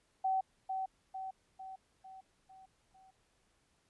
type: tone with echo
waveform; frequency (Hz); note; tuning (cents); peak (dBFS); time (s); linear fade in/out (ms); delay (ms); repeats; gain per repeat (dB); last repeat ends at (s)
sine; 762; G5; -49; -29; 0.24-0.41; 10; 450; 6; -5; 3.11
effects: pink hiss -74 dBFS RMS until 3.89 s + resampled to 24000 Hz